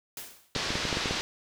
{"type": "noise with exponential decay", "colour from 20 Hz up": "white", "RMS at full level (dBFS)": -37, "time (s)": [0.17, 0.6], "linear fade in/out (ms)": 2, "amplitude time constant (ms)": 93}
{"type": "low-pass noise", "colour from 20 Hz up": "white", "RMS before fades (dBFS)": -32, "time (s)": [0.55, 1.21], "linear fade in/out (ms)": 0, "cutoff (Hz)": 5200, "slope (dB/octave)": 24}
{"type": "clicks", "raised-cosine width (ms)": 2, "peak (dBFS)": -18, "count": 8, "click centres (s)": [0.563, 0.705, 0.755, 0.853, 0.928, 0.971, 1.058, 1.11]}
{"effects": []}